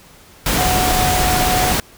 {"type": "tone in noise", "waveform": "sine", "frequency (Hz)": 734, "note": "F#5", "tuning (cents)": -14, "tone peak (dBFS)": -18, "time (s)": [0.58, 1.72], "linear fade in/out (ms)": 2, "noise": "pink", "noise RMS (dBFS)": -17, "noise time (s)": [0.46, 1.8], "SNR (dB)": -4, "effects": ["pink hiss -45 dBFS RMS until 1.97 s"]}